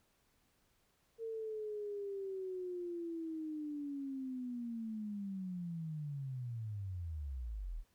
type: linear sweep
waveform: sine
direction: down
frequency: 456.1 to 34.57 Hz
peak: -39 dBFS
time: 1.18-7.84 s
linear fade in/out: 50 ms
effects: pink hiss -75 dBFS RMS until 7.94 s